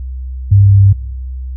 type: tone with pitch steps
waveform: sine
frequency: 99.9 / 99.27 / 98.64 Hz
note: G2 / G2 / G2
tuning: +33 / +22 / +11 cents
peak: -3 dBFS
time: 0.51-0.93 s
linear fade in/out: 10 ms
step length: 140 ms
effects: noise-tail reverb RT60 0.8 s tail -24 dB re dry + added 64 Hz sine -20 dBFS peak until 1.56 s